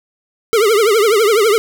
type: tone with vibrato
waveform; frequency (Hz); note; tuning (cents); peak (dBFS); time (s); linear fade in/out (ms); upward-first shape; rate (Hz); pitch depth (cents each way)
square; 429.8; A4; -41; -10; 0.53-1.58; 0; triangle; 12; 180
effects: none